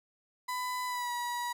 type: tone with pitch glide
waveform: 35% pulse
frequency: 1000 to 965.9 Hz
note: B5 to B5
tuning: +21 to -39 cents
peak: -31 dBFS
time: 0.48-1.53 s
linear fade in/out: 10 ms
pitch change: -60 cents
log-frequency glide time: 0.86-1.12 s
effects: none